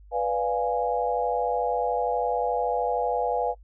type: chord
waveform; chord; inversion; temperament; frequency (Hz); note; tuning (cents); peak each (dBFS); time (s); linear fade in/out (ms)
sine; B diminished seventh; none; equal; 493.9 / 587.3 / 698.5 / 830.6; B4 / D5 / F5 / Ab5; 0 / 0 / 0 / 0; -27 / -32 / -28 / -28; 0.11-3.55; 50
effects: noise-tail reverb RT60 0.1 s tail -23 dB re dry + added 50 Hz sine -47 dBFS peak until 3.63 s